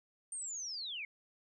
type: linear sweep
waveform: sine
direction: down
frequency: 8870 to 2124 Hz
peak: -39 dBFS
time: 0.32-1.05 s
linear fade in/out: 2 ms
effects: none